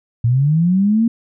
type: linear sweep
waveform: sine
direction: up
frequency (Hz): 112.9 to 234.9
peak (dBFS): -11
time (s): 0.24-1.08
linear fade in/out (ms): 5
effects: none